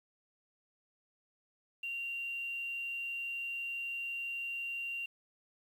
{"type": "tone with quantisation", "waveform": "sine", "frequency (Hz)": 2766, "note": "F7", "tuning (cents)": -17, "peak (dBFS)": -36, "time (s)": [1.83, 5.06], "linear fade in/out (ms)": 5, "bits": 10, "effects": []}